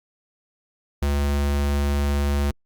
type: tone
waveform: square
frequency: 71.3 Hz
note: C#2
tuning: 49 cents sharp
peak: -20 dBFS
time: 1.02-2.51 s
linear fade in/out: 5 ms
effects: Opus 48 kbps